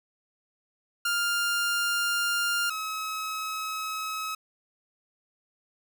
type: tone pair in turn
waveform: sawtooth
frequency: 1400 / 1281.9 Hz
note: F6 / E6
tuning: +4 / -49 cents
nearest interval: major second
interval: 153 cents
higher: first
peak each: -21 / -27 dBFS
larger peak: first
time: 1.05-2.7 / 2.7-4.35 s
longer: neither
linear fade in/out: 5 ms
effects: none